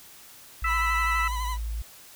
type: tone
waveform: sine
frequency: 55.4 Hz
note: A1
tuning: 13 cents sharp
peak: -28 dBFS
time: 0.62-1.82 s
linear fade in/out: 5 ms
type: harmonic tone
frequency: 659 Hz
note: E5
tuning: 1 cent flat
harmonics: 2 / 3 / 4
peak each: -26 / -28 / -34 dBFS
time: 0.64-1.28 s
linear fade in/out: 5 ms
type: tone with vibrato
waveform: 40% pulse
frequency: 1000 Hz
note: B5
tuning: 21 cents sharp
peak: -30 dBFS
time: 0.65-1.58 s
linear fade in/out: 50 ms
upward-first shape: sine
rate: 12 Hz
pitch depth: 44 cents each way
effects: white hiss -49 dBFS RMS until 2.15 s